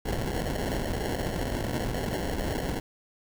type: noise with sample-and-hold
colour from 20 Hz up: pink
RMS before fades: -30 dBFS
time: 0.05-2.8 s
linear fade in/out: 10 ms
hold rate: 1225 Hz
effects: none